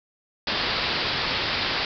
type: low-pass noise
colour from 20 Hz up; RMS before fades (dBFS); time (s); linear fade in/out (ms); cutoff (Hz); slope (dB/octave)
white; -26; 0.47-1.85; 2; 5000; 96
effects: none